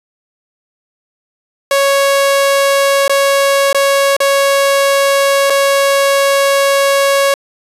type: tone with dropouts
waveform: sawtooth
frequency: 554.4 Hz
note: C#5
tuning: in tune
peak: -5 dBFS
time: 1.71-7.34 s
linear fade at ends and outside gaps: 2 ms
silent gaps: 3.08-3.095 / 3.729-3.746 / 4.166-4.203 / 5.499-5.503 s
effects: resampled to 32000 Hz